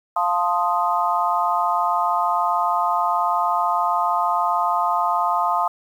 sine chord, F dominant seventh, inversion none, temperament equal, 698.5 / 880 / 1046.5 / 1244.5 Hz, F5 / A5 / C6 / Eb6, 0 / 0 / 0 / 0 cents, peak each -23 dBFS, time 0.16-5.68 s, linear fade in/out 5 ms, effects 8-bit

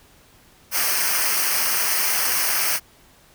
white noise with comb filter, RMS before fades -21 dBFS, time 0.71-2.8 s, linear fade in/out 50 ms, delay 0.27 ms, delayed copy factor -0.75, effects pink hiss -53 dBFS RMS until 3.34 s

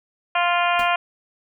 harmonic tone, 349.2 Hz, F4, in tune, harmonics 2 / 3 / 4 / 5 / 6 / 7 / 8 / 9, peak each -21 / -23 / -25 / -30 / -32 / -26 / -29 / -34 dBFS, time 0.35-0.96 s, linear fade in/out 5 ms
pink noise with exponential decay, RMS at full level -31 dBFS, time 0.79-0.92 s, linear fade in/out 2 ms, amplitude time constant 28 ms
effects none

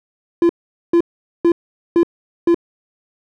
triangle tone bursts, 341.3 Hz, F4, 40 cents flat, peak -7 dBFS, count 5, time 0.42-2.545 s, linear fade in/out 2 ms, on 73 ms, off 440 ms, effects none

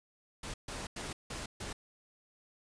pink noise bursts at uneven times, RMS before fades -41 dBFS, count 5, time 0.43-0.54 / 0.68-0.87 / 0.96-1.13 / 1.3-1.46 / 1.6-1.73 s, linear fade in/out 5 ms, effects resampled to 22050 Hz

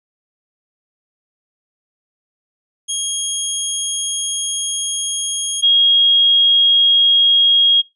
5% pulse / sine tone pair in turn, 3272 / 3272 Hz, G#7 / G#7, -26 / -26 cents, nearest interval unison, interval 0 cents, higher neither, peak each -8 / -9 dBFS, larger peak first, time 2.88-5.62 / 5.62-7.82 s, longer first, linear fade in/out 20 ms, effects noise-tail reverb RT60 0.2 s tail -21 dB re dry + resampled to 24000 Hz

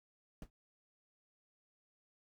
brown noise with exponential decay, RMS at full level -41 dBFS, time 0.42-0.5 s, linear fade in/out 2 ms, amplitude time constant 17 ms, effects none

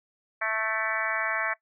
harmonic tone with a mistuned harmonic, 220 Hz, A3, in tune, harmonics 3 / 4 / 5 / 6 / 7 / 8 / 9 / 10, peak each -34 / -38 / -35 / -35 / -34 / -32 / -33 / -35 dBFS, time 0.41-1.54 s, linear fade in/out 10 ms, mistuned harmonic 10, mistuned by +49 cents, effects noise-tail reverb RT60 0.1 s tail -19 dB re dry

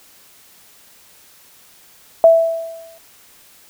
sine tone with exponential decay, 659.3 Hz, E5, in tune, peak -3 dBFS, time 2.24-2.98 s, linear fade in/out 1 ms, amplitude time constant 160 ms, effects white hiss -48 dBFS RMS until 3.69 s

